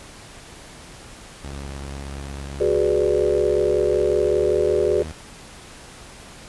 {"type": "tone with pitch glide", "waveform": "sawtooth", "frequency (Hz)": [69.3, 78.24], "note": ["C#2", "D#2"], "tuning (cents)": [0, 10], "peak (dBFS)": -27, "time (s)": [1.44, 5.12], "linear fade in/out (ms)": 0, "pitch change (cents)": 210, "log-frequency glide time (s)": [4.09, 4.73]}
{"type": "chord", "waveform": "sine", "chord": "G# half-diminished seventh", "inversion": "third", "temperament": "equal", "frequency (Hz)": [370, 415.3, 493.9, 587.3], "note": ["F#4", "G#4", "B4", "D5"], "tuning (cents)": [0, 0, 0, 0], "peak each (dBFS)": [-21, -20, -24, -25], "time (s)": [2.6, 5.03], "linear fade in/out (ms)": 10}
{"effects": ["pink hiss -42 dBFS RMS until 6.48 s", "resampled to 24000 Hz"]}